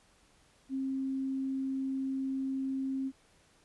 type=tone; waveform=sine; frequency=267.1 Hz; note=C4; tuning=36 cents sharp; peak=-31 dBFS; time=0.69-3.12 s; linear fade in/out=50 ms; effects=pink hiss -65 dBFS RMS until 3.64 s + resampled to 24000 Hz